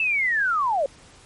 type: linear sweep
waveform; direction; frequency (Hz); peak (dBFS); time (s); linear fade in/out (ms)
sine; down; 2671 to 522; -19; 0-0.86; 2
effects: pink hiss -50 dBFS RMS until 1.25 s + MP3 48 kbps